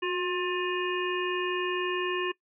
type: harmonic tone with a mistuned harmonic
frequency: 355.2 Hz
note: F4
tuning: 29 cents sharp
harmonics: 1 / 3 / 5 / 7 / 8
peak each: -29 / -34 / -36 / -37 / -38 dBFS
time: 0.02-2.32 s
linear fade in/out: 10 ms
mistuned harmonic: 1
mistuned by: +40 cents
effects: noise-tail reverb RT60 0.1 s tail -20 dB re dry